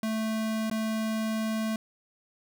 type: tone with dropouts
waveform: square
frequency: 220 Hz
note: A3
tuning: in tune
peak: -28 dBFS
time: 0.03-1.76 s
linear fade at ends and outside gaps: 2 ms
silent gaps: 0.699-0.712 s
effects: none